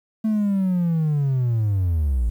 triangle linear sweep, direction down, 221.4 to 53.6 Hz, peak -15 dBFS, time 0.24-2.3 s, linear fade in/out 10 ms, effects tanh soft clip ceiling -12 dBFS + 9-bit

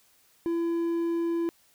triangle tone, 336.7 Hz, E4, 37 cents sharp, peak -23 dBFS, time 0.46-1.49 s, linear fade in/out 0 ms, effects white hiss -63 dBFS RMS until 1.74 s

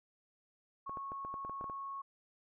sine tone, 1100 Hz, C#6, 14 cents flat, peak -40 dBFS, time 0.86-2.02 s, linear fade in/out 10 ms
clicks, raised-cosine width 1 ms, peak -32 dBFS, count 10, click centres 0.895 / 0.972 / 1.119 / 1.249 / 1.341 / 1.449 / 1.496 / 1.611 / 1.642 / 1.698 s
effects none

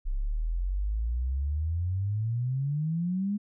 sine exponential sweep, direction up, 32.17 to 210 Hz, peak -26 dBFS, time 0.05-3.38 s, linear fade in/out 20 ms, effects none

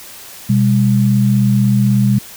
sine tone pair together, 124.87 / 201.2 Hz, B2 / G3, +20 / +45 cents, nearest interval minor sixth, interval 825 cents, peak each -12 dBFS, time 0.49-2.19 s, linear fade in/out 10 ms, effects white hiss -35 dBFS RMS until 2.36 s

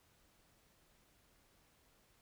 silence, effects pink hiss -71 dBFS RMS until 2.21 s

